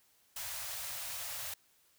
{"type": "band-stop noise", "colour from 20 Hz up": "white", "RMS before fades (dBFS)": -41, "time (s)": [0.36, 1.54], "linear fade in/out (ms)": 5, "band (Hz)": [140, 520], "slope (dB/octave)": 96, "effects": ["white hiss -69 dBFS RMS until 1.98 s"]}